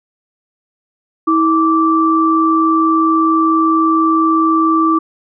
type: tone pair together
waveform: sine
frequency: 322.6 / 1167 Hz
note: E4 / D6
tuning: -37 / -11 cents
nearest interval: octave + minor seventh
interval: 2226 cents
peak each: -12 dBFS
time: 1.27-4.99 s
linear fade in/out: 10 ms
effects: none